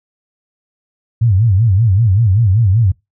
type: tone with vibrato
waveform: sine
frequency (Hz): 104.6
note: G#2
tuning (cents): +13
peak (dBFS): -8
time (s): 1.21-2.92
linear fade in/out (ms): 10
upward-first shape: sine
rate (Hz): 5.2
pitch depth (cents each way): 230
effects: noise-tail reverb RT60 0.2 s tail -23 dB re dry